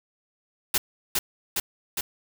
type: noise with echo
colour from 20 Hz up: white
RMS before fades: -22 dBFS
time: 0.74-0.78 s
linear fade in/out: 5 ms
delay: 410 ms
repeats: 3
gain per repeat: -2 dB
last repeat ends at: 2.01 s
effects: none